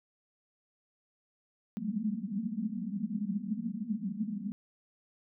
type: band-pass noise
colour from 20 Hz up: pink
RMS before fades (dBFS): -35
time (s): 1.77-4.52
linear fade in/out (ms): 0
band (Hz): 190 to 230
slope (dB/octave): 96
effects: none